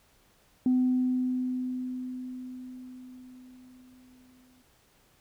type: tone with exponential decay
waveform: sine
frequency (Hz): 253.6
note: B3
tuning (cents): +46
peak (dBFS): -19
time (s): 0.66-4.62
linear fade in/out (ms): 2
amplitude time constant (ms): 860
effects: tanh soft clip ceiling -17 dBFS + pink hiss -64 dBFS RMS until 5.2 s